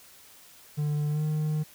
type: tone with pitch glide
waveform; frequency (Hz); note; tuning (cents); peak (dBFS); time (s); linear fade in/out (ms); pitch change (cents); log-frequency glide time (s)
triangle; 148.6 to 153.31; D3 to D#3; +21 to -25; -23; 0.77-1.64; 20; +54; 1.1-1.22
effects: white hiss -53 dBFS RMS until 1.74 s